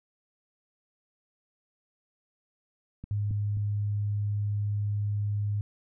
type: clicks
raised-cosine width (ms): 5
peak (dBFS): -27 / -24 / -30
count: 3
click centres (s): 3.04 / 3.31 / 3.571
type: tone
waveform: sine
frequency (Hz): 103.2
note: G#2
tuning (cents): -10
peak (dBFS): -26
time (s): 3.11-5.61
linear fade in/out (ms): 0
effects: none